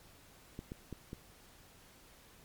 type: clicks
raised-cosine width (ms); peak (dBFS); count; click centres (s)
3; -29; 4; 0.591 / 0.719 / 0.927 / 1.131
effects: pink hiss -60 dBFS RMS until 2.44 s + MP3 96 kbps